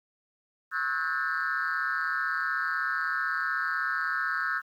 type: tone cluster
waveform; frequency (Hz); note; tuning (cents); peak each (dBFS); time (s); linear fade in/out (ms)
sine; 1096 / 1298 / 1467 / 1603 / 1769; C#6 / E6 / F#6 / G6 / A6; -20 / -27 / -15 / +38 / +9; -37 / -31 / -31 / -30 / -35; 0.71-4.62; 50
effects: tanh soft clip ceiling -21 dBFS + 10-bit